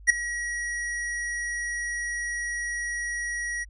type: tone with ADSR envelope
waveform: square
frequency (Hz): 1910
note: A#6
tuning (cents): +42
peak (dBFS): -12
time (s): 0.07-3.65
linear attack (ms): 29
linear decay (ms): 7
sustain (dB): -17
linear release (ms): 25
effects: added 50 Hz sine -44 dBFS peak until 3.69 s + resampled to 24000 Hz